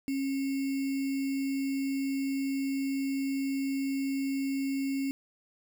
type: tone with sample-and-hold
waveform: sine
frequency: 272.2 Hz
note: C#4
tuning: 31 cents flat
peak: -28 dBFS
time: 0.08-5.11 s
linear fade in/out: 0 ms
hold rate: 2450 Hz
effects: none